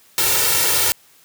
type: noise with comb filter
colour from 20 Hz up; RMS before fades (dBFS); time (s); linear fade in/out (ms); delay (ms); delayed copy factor
white; -17; 0.18-0.92; 0; 2.2; +1
effects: white hiss -52 dBFS RMS until 1.24 s + high-pass 60 Hz 12 dB/octave